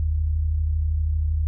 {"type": "tone pair together", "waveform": "sine", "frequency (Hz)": [45.12, 77.78], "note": ["F#1", "D#2"], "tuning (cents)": [-43, 0], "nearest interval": "major sixth", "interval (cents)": 943, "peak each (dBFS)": [-27, -20], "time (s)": [0, 1.47], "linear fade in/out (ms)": 0, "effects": []}